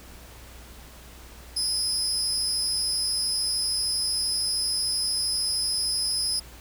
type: tone with amplitude modulation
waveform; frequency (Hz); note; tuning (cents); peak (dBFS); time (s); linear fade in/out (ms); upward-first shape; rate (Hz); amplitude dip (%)
30% pulse; 5070; D#8; +32; -16; 1.56-6.4; 10; sine; 233; 95
effects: added 60 Hz sine -46 dBFS peak until 6.6 s + pink hiss -48 dBFS RMS until 6.6 s